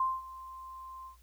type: tone with ADSR envelope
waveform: sine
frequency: 1046.5 Hz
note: C6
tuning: in tune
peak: -25 dBFS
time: 0-1.17 s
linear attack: 4 ms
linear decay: 210 ms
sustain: -18 dB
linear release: 110 ms
effects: added 60 Hz sine -58 dBFS peak until 1.22 s + white hiss -68 dBFS RMS until 1.22 s